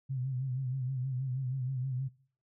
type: tone with vibrato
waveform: sine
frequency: 130 Hz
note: C3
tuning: 11 cents flat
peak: -31 dBFS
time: 0.09-2.09 s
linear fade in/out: 20 ms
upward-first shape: sine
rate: 6.3 Hz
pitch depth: 75 cents each way
effects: noise-tail reverb RT60 0.5 s tail -21 dB re dry